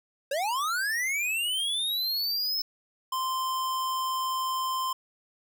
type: linear sweep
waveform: square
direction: up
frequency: 523.3 to 5274 Hz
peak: -27 dBFS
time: 0.31-2.62 s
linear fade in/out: 5 ms
type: tone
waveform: square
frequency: 1041 Hz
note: C6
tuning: 9 cents flat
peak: -28 dBFS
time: 3.12-4.93 s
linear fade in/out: 5 ms
effects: none

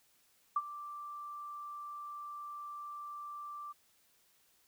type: tone with ADSR envelope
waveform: sine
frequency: 1174.7 Hz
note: D6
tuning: in tune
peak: -26 dBFS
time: 0.56-3.73 s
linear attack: 5 ms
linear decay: 43 ms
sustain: -16 dB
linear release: 19 ms
effects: white hiss -70 dBFS RMS until 4.67 s

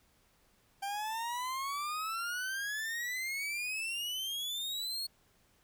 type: exponential sweep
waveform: 40% pulse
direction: up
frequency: 784 to 4368 Hz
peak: -34 dBFS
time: 0.82-5.07 s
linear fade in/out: 10 ms
effects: pink hiss -69 dBFS RMS until 5.63 s

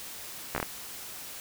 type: slowing click train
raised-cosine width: 0.5 ms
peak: -14 dBFS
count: 5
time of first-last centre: 0.55-0.628 s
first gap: 13 ms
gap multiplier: 1.28
effects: white hiss -42 dBFS RMS until 1.4 s

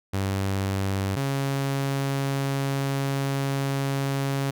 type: tone pair in turn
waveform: sawtooth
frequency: 97.3 / 137.6 Hz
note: G2 / C#3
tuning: -12 / -12 cents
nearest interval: tritone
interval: 600 cents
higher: second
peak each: -20 dBFS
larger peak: neither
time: 0.13-1.16 / 1.16-4.51 s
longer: second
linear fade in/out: 10 ms
effects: none

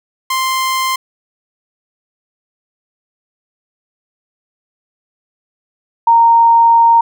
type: tone pair in turn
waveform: sawtooth / sine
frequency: 1046.5 / 925.9 Hz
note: C6 / A#5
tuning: 0 / -12 cents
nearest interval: major second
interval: 212 cents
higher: first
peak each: -10 / -5 dBFS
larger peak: second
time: 0.3-0.96 / 6.07-7.01 s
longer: second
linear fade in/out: 5 ms
effects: none

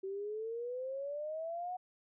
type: exponential sweep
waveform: sine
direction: up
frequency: 380 to 740 Hz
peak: -37 dBFS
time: 0.03-1.77 s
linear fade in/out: 10 ms
effects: none

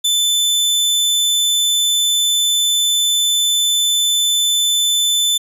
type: tone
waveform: sawtooth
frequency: 3520 Hz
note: A7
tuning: in tune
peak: -10 dBFS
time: 0.04-5.38 s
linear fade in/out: 10 ms
effects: resampled to 32000 Hz

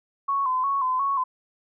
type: tone with vibrato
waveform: sine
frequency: 1064 Hz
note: C6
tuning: 29 cents sharp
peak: -21 dBFS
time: 0.28-1.24 s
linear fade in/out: 10 ms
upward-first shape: square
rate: 2.8 Hz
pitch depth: 70 cents each way
effects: none

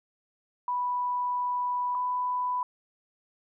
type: tone pair in turn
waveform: sine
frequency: 986 / 994 Hz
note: B5 / B5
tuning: -3 / +11 cents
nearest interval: unison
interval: 14 cents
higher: second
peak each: -26 dBFS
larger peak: neither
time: 0.68-1.95 / 1.95-2.63 s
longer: first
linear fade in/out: 2 ms
effects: none

